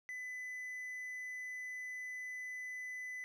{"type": "tone", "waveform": "triangle", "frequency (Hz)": 2004, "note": "B6", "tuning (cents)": 25, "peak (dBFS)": -40, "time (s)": [0.09, 3.24], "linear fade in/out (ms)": 0, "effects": []}